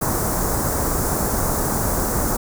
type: band-stop noise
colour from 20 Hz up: pink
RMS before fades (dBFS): -21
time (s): 0.01-2.37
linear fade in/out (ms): 10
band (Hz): 1400 to 6400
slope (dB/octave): 24
effects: none